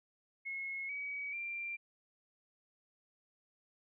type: tone with pitch steps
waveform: sine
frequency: 2173 / 2269 / 2370 Hz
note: C#7 / C#7 / D7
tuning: -35 / +40 / +15 cents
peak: -38 dBFS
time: 0.45-1.77 s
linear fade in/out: 20 ms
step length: 440 ms
effects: none